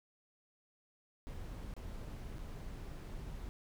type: noise with dropouts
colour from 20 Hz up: brown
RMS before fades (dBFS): -45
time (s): 1.27-3.49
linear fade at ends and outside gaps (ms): 0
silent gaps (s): 1.738-1.765 / 2.383-2.39
effects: none